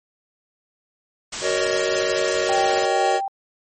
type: noise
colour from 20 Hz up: white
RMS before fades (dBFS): -27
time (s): 1.32-2.86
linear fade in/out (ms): 10
type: chord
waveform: square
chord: D# minor seventh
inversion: first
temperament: just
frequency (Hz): 373.4 / 466.7 / 560 / 622.3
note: F#4 / A#4 / C#5 / D#5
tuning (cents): +16 / +2 / +18 / 0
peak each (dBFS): -26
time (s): 1.41-3.21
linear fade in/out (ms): 50
type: tone with tremolo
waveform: sine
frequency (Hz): 784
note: G5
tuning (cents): 0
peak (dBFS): -18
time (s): 2.49-3.28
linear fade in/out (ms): 2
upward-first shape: triangle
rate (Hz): 2.2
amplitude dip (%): 50
effects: MP3 32 kbps